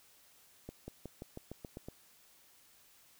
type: accelerating click train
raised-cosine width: 2 ms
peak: -30 dBFS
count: 9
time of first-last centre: 0.69-1.885 s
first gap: 190 ms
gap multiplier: 0.93
effects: white hiss -64 dBFS RMS until 3.19 s